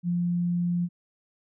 sine tone, 174.61 Hz, F3, in tune, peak -23 dBFS, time 0.03-0.89 s, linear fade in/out 50 ms, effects none

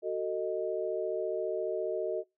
sine chord, D# diminished, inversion first, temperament just, 373.4 / 448 / 622.3 Hz, F#4 / A4 / D#5, +16 / +31 / 0 cents, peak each -34 dBFS, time 0.02-2.24 s, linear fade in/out 50 ms, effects noise-tail reverb RT60 0.2 s tail -22 dB re dry

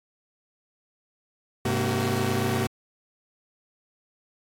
sawtooth tone cluster, 101.5 / 130 / 230.7 / 377.6 Hz, G#2 / C3 / A#3 / F#4, -39 / -11 / -18 / +35 cents, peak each -25 dBFS, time 1.65-2.67 s, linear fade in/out 5 ms, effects AAC 64 kbps

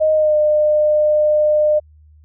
sine tone with pitch glide, 622.3 to 604.6 Hz, D#5 to D#5, 0 to -50 cents, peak -11 dBFS, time 0-1.8 s, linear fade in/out 20 ms, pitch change -50 cents, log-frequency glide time 0.13-0.36 s, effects added 76 Hz sine -44 dBFS peak until 2.24 s

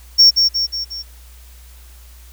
triangle tone with echo, 5490 Hz, F8, 31 cents flat, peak -4 dBFS, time 0.18-0.31 s, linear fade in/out 20 ms, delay 180 ms, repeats 4, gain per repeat -5 dB, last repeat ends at 1.03 s, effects added 60 Hz sine -39 dBFS peak until 2.32 s + white hiss -48 dBFS RMS until 2.32 s

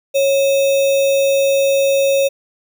sine tone with sample-and-hold, 550 Hz, C#5, 14 cents flat, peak -11 dBFS, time 0.14-2.29 s, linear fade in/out 20 ms, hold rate 3150 Hz, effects none

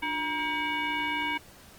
sine tone with frequency modulation, 1600 Hz, G6, 35 cents sharp, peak -27 dBFS, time 0.02-1.38 s, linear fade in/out 10 ms, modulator 652 Hz, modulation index 1.8, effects pink hiss -52 dBFS RMS until 1.78 s + Opus 32 kbps

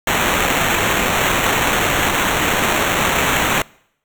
white noise with sample-and-hold, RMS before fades -17 dBFS, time 0.07-3.62 s, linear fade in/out 2 ms, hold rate 4900 Hz, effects noise-tail reverb RT60 0.7 s tail -25 dB re dry

